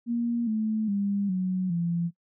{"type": "tone with pitch steps", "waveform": "sine", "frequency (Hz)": [235.9, 217.6, 200.7, 185.08, 170.71], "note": ["A#3", "A3", "G3", "F#3", "F3"], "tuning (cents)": [21, -19, 41, 1, -39], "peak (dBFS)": -24, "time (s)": [0.06, 2.11], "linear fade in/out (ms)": 50, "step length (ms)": 410, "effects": ["noise-tail reverb RT60 0.1 s tail -21 dB re dry"]}